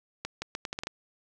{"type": "accelerating click train", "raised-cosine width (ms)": 0.2, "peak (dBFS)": -16, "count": 8, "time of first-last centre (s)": [0.25, 0.871], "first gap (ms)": 170, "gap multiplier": 0.77, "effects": []}